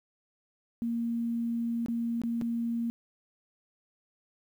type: tone with dropouts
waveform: sine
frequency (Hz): 233.1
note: A#3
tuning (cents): 0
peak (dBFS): -28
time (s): 0.82-2.9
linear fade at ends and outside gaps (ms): 0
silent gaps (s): 1.861-1.884 / 2.217-2.236 / 2.413-2.42
effects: 10-bit